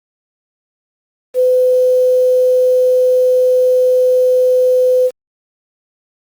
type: tone with quantisation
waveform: sine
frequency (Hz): 506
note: B4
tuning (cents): +42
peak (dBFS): -8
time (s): 1.34-5.11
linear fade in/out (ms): 50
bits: 6
effects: Opus 32 kbps